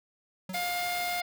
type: tone with exponential decay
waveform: square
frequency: 186.2 Hz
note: F#3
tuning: 11 cents sharp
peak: -34 dBFS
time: 0.49-0.72 s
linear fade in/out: 5 ms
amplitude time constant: 50 ms
type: noise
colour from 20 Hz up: white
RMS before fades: -39 dBFS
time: 0.53-1.21 s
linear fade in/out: 10 ms
type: harmonic tone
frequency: 708 Hz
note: F5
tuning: 23 cents sharp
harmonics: 1 / 2 / 3 / 4 / 5 / 6 / 7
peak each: -32 / -42 / -34 / -48 / -42 / -44 / -45 dBFS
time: 0.54-1.22 s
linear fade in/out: 5 ms
effects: none